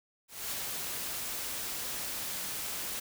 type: noise with ADSR envelope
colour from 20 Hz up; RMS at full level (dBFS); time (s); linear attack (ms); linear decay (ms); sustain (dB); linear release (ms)
white; -35; 0.28-3; 240; 26; -2; 8
effects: none